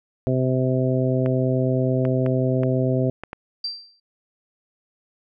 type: harmonic tone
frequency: 129.2 Hz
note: C3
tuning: 21 cents flat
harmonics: 1 / 2 / 3 / 4 / 5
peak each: -21 / -24 / -26 / -27 / -28 dBFS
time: 0.27-3.1 s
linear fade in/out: 0 ms
type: clicks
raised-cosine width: 0.5 ms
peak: -17 dBFS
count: 6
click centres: 1.261 / 2.052 / 2.263 / 2.634 / 3.236 / 3.331 s
type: tone with exponential decay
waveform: sine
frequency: 4699 Hz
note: D8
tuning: in tune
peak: -22 dBFS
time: 3.64-4 s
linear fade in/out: 5 ms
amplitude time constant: 77 ms
effects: none